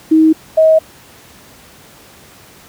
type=tone pair in turn; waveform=sine; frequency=316.8 / 635.8 Hz; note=D#4 / D#5; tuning=+31 / +37 cents; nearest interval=octave; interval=1206 cents; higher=second; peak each=-5 dBFS; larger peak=neither; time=0.11-0.33 / 0.57-0.79 s; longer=neither; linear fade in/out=10 ms; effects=pink hiss -41 dBFS RMS until 2.68 s + high-pass 80 Hz 12 dB/octave